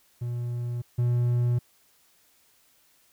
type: tone pair in turn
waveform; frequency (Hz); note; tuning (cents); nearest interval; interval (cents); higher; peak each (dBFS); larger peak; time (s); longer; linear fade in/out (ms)
triangle; 120.5 / 121.16; B2 / B2; -42 / -33; unison; 9; second; -26 / -19; second; 0.21-0.82 / 0.98-1.59; neither; 10
effects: white hiss -63 dBFS RMS until 3.12 s